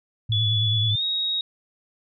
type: tone with vibrato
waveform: sine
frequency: 107.6 Hz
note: A2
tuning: 38 cents flat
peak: -21 dBFS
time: 0.29-0.96 s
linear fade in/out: 10 ms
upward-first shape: sine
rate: 9.3 Hz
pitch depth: 76 cents each way
type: tone with pitch glide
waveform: sine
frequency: 3425 to 3778 Hz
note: A7 to A#7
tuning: -47 to +22 cents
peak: -22 dBFS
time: 0.32-1.41 s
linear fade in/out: 2 ms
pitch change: +169 cents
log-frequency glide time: 0.89-1.03 s
effects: none